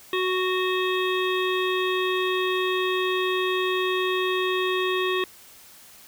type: harmonic tone with a mistuned harmonic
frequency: 370 Hz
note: F#4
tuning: in tune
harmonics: 1 / 3 / 5 / 7 / 9 / 10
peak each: -24 / -29 / -31 / -32 / -34 / -34 dBFS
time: 0.13-5.24 s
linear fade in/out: 2 ms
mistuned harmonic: 9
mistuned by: -29 cents
effects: white hiss -49 dBFS RMS until 6.07 s